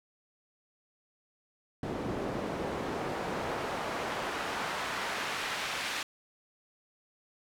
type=noise with band-pass filter sweep; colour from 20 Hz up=pink; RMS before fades=-35 dBFS; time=1.83-6.03 s; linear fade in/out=2 ms; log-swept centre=300 to 2400 Hz; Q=0.73; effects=none